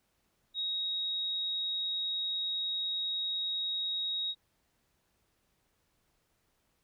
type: tone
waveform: sine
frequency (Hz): 3782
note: A#7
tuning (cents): +24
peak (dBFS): -31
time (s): 0.54-4.35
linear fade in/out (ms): 50
effects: pink hiss -75 dBFS RMS until 6.83 s